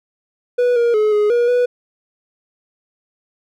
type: tone with pitch steps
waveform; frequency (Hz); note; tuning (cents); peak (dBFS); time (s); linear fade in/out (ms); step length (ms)
triangle; 490.3 / 472.4 / 426.6 / 418.4 / 478.5 / 491; B4 / A#4 / G#4 / G#4 / A#4 / B4; -13 / +23 / +46 / +13 / +45 / -10; -10; 0.58-1.66; 10; 180
effects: none